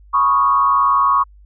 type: tone with frequency modulation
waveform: sine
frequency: 1108.7 Hz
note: C#6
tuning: in tune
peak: -11 dBFS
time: 0.13-1.24 s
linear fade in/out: 20 ms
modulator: 120 Hz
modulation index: 0.83
effects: added 50 Hz sine -42 dBFS peak until 1.45 s